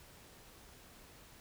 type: silence
effects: pink hiss -58 dBFS RMS until 1.4 s